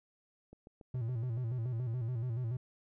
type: click train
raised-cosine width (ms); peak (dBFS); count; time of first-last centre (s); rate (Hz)
2; -39; 11; 0.53-1.94; 7.09
type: tone with vibrato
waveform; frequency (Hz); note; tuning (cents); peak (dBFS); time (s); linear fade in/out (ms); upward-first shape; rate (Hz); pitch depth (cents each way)
triangle; 119.9; A#2; +49; -31; 0.94-2.57; 5; square; 7; 96
effects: none